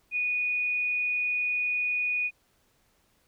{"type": "tone", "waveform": "sine", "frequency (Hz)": 2468, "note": "D#7", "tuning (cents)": -15, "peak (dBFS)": -25, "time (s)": [0.11, 2.31], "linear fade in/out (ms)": 50, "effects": ["pink hiss -68 dBFS RMS until 3.27 s"]}